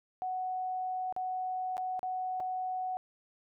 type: tone with dropouts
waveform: sine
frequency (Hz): 742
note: F#5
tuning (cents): +5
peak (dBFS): -32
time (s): 0.22-2.97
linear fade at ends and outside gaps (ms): 0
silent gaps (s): 1.125-1.164 / 1.769-1.779 / 1.993-2.03 / 2.4-2.404
effects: none